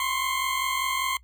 20% pulse tone pair together, 1033.9 / 1079 Hz, C6 / C#6, -21 / -47 cents, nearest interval minor second, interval 74 cents, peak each -23 dBFS, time 0-1.17 s, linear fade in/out 2 ms, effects noise-tail reverb RT60 0.1 s tail -22 dB re dry + added 60 Hz sine -51 dBFS peak until 1.23 s

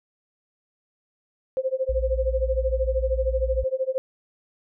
sine tone with tremolo, 523.3 Hz, C5, in tune, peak -19 dBFS, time 1.57-3.98 s, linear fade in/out 0 ms, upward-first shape sine, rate 13 Hz, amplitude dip 95%
sine tone, 57.9 Hz, A#1, 11 cents flat, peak -24 dBFS, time 1.89-3.64 s, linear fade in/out 5 ms
effects none

